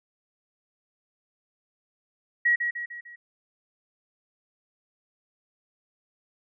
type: tone with echo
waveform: sine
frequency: 1909 Hz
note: A#6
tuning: 41 cents sharp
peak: -18 dBFS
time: 2.45-2.56 s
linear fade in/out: 10 ms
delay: 150 ms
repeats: 4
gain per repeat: -6 dB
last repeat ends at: 3.16 s
effects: none